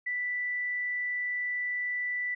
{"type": "tone", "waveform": "sine", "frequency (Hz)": 1975.5, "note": "B6", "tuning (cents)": 0, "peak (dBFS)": -29, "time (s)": [0.06, 2.35], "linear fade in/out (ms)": 10, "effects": []}